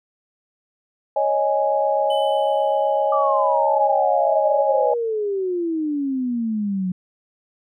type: chord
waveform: sine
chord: C# suspended second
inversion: none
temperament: equal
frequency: 554.4 / 622.3 / 830.6 Hz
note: C#5 / D#5 / G#5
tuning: 0 / 0 / 0 cents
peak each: -21 dBFS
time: 1.16-4.94 s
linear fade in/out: 5 ms
type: tone with exponential decay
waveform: triangle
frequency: 3007 Hz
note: F#7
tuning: 27 cents sharp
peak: -27 dBFS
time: 2.1-3.58 s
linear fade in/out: 5 ms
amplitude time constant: 320 ms
type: exponential sweep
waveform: sine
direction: down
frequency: 1186 to 179.8 Hz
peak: -20 dBFS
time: 3.12-6.92 s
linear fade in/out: 5 ms
effects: none